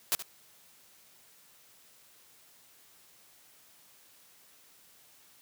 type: noise with echo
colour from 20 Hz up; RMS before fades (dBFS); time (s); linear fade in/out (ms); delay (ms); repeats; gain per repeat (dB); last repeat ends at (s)
white; -27; 0.12-0.15; 0; 73; 1; -13; 0.223
effects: white hiss -60 dBFS RMS until 5.41 s + high-pass 80 Hz 12 dB/octave